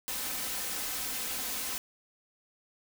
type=noise with comb filter; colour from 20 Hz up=white; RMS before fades=-35 dBFS; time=0.08-1.78 s; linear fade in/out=0 ms; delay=3.9 ms; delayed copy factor=+0.55; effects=none